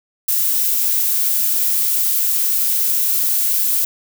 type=noise; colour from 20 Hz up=violet; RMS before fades=-17 dBFS; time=0.28-3.85 s; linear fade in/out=5 ms; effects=none